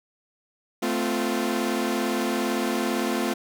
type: chord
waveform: sawtooth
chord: F major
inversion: first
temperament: equal with one note detuned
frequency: 220 / 257.7 / 349.2 Hz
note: A3 / C4 / F4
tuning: 0 / -26 / 0 cents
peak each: -24 dBFS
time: 0.82-3.34 s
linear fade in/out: 10 ms
effects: none